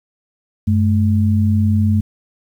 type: tone pair together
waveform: sine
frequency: 95.99 / 215.5 Hz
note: G2 / A3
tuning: -36 / -36 cents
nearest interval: octave + major second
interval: 1400 cents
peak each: -13 / -16 dBFS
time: 0.67-2.01 s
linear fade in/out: 10 ms
effects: 8-bit